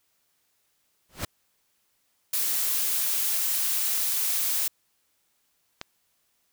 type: noise with exponential growth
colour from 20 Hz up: pink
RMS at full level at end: -26 dBFS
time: 1.09-1.25 s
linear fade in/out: 5 ms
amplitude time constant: 33 ms
type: noise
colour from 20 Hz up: blue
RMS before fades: -26 dBFS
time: 2.33-4.68 s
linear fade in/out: 5 ms
type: click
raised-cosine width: 0.2 ms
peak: -16 dBFS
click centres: 5.814 s
effects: white hiss -71 dBFS RMS until 6.52 s